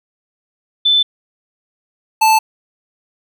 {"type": "tone pair in turn", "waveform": ["sine", "square"], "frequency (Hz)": [3520, 878.4], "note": ["A7", "A5"], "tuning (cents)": [0, -3], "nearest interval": "2 octaves", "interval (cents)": 2403, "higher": "first", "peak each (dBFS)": [-9, -9], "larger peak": "neither", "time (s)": [[0.85, 1.03], [2.21, 2.39]], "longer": "neither", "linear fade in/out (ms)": 10, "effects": []}